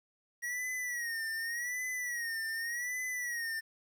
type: tone with vibrato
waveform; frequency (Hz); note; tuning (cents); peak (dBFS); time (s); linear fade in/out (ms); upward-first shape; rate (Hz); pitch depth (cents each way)
square; 1901; A#6; +33; -35; 0.42-3.61; 20; sine; 0.86; 100
effects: 11-bit